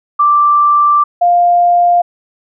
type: tone pair in turn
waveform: sine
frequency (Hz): 1174.7 / 701.2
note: D6 / F5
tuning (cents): 0 / +7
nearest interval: major sixth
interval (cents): 893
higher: first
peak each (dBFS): -6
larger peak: neither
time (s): 0.19-1.04 / 1.21-2.02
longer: first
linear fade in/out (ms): 10
effects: none